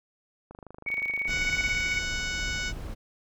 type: click train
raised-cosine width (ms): 1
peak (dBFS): -30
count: 31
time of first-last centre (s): 0.51-1.686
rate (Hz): 25.5
type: tone with tremolo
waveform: sine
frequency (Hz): 2236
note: C#7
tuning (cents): +14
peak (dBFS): -25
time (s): 0.86-2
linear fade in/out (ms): 20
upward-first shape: square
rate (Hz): 18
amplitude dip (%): 50
type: noise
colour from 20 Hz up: brown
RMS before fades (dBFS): -36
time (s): 1.26-2.95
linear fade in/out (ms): 20
type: harmonic tone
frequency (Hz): 740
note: F#5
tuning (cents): 0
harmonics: 2 / 3 / 4 / 5 / 6 / 7 / 8 / 9 / 10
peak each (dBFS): -34 / -34 / -39 / -41 / -45 / -40 / -43 / -45 / -46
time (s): 1.27-2.73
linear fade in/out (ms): 50
effects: none